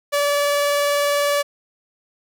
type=tone with vibrato; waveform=sawtooth; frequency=576 Hz; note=D5; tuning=34 cents flat; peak=-13 dBFS; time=0.12-1.43 s; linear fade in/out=20 ms; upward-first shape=sine; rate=20 Hz; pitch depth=13 cents each way; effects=none